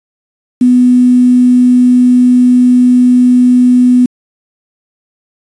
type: tone with quantisation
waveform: sine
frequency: 248.4 Hz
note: B3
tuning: 10 cents sharp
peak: -3 dBFS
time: 0.61-4.06 s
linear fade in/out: 5 ms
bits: 5
effects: resampled to 22050 Hz